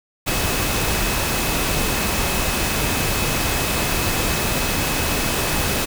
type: tone in noise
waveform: sine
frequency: 2571 Hz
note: E7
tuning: 44 cents flat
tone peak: -31 dBFS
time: 0.26-5.86 s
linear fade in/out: 20 ms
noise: pink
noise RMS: -21 dBFS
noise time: 0.26-5.86 s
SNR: -13 dB
effects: none